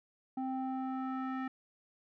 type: tone with low-pass filter sweep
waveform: square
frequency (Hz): 261.6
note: C4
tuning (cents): 0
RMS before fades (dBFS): -37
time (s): 0.37-1.48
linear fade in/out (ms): 5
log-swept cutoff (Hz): 710 to 1700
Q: 2.4
effects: none